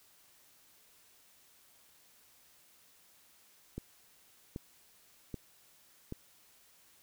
click train, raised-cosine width 3 ms, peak -26 dBFS, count 4, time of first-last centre 3.78-6.124 s, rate 1.28 Hz, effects white hiss -64 dBFS RMS until 7.02 s

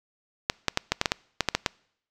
clicks, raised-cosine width 0.2 ms, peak -4 dBFS, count 11, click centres 0.499 / 0.683 / 0.774 / 0.92 / 1.014 / 1.058 / 1.119 / 1.407 / 1.487 / 1.55 / 1.662 s, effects noise-tail reverb RT60 0.7 s tail -26 dB re dry

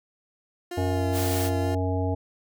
30% pulse tone with vibrato, 350.9 Hz, F4, 8 cents sharp, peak -29 dBFS, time 0.71-1.75 s, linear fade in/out 5 ms, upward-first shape triangle, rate 2 Hz, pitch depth 36 cents each way
harmonic tone, 92.5 Hz, F#2, in tune, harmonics 1 / 3 / 5 / 7 / 9, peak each -25 / -30 / -32 / -33 / -35 dBFS, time 0.77-2.15 s, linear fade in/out 10 ms
white noise, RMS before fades -33 dBFS, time 1.12-1.51 s, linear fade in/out 50 ms
effects none

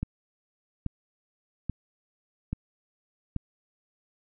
click train, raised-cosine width 5 ms, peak -17 dBFS, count 5, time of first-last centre 0.03-3.363 s, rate 1.2 Hz, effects none

